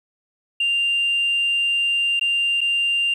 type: tone with dropouts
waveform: sine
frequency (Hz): 2790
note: F7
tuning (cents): -2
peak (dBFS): -16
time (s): 0.6-3.14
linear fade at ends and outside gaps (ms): 5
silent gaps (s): 2.196-2.211 / 2.608-2.613
effects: tanh soft clip ceiling -14 dBFS + 9-bit